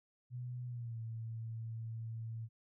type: tone with pitch glide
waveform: sine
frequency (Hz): 123.47 to 113.22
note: B2 to A2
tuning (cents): 0 to +50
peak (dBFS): -40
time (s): 0.3-2.49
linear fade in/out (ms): 50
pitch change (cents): -150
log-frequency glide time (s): 0.66-0.99
effects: none